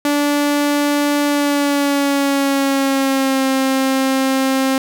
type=tone with pitch glide; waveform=sawtooth; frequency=290.2 to 266.1 Hz; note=D4 to C4; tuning=-21 to +29 cents; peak=-10 dBFS; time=0.05-4.78 s; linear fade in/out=2 ms; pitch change=-150 cents; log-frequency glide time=1.26-3.46 s; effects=none